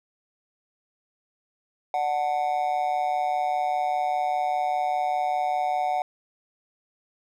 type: tone with amplitude modulation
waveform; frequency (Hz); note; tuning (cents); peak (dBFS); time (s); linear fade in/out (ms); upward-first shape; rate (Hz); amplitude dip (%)
triangle; 740; F#5; 0; -17; 1.94-6.02; 2; sine; 145; 80
effects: none